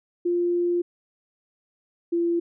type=tone pair in turn; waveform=sine; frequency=349.2 / 341.2 Hz; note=F4 / F4; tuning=0 / -40 cents; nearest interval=unison; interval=40 cents; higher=first; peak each=-20 dBFS; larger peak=neither; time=0.25-0.82 / 2.12-2.4 s; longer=first; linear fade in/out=10 ms; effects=none